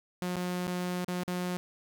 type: tone with dropouts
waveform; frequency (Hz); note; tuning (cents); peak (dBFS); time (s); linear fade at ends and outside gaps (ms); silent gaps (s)
sawtooth; 179.5; F3; +48; -27; 0.22-1.57; 0; 0.357-0.367 / 0.669-0.678 / 1.046-1.082 / 1.235-1.278
effects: none